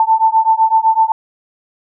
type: beating tone pair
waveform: sine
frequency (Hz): 885 / 892.9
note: A5 / A5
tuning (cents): +10 / +25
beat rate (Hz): 7.9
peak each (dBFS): -12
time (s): 0-1.12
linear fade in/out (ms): 2
effects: none